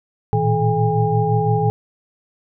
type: tone cluster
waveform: sine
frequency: 113 / 118.9 / 160.3 / 427.6 / 809 Hz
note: A2 / A#2 / E3 / A4 / G#5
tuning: +47 / +35 / -48 / -49 / -46 cents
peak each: -21 dBFS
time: 0.33-1.7 s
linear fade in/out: 0 ms
effects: none